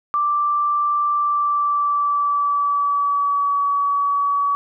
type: tone with pitch glide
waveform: sine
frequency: 1174.7 to 1136 Hz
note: D6 to C#6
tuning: 0 to +42 cents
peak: -16 dBFS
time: 0.14-4.55 s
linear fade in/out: 0 ms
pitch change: -58 cents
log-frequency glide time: 1.12-3.61 s
effects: none